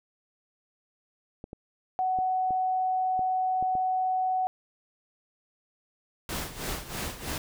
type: clicks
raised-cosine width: 2 ms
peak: -26 dBFS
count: 7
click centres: 1.441 / 1.531 / 2.188 / 2.507 / 3.193 / 3.626 / 3.753 s
type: tone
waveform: sine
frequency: 746 Hz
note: F#5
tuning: 14 cents sharp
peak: -24 dBFS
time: 1.99-4.47 s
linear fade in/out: 0 ms
type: noise with tremolo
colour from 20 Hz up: pink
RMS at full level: -32 dBFS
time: 6.29-7.38 s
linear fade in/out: 2 ms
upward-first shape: sine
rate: 3.1 Hz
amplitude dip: 75%
effects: none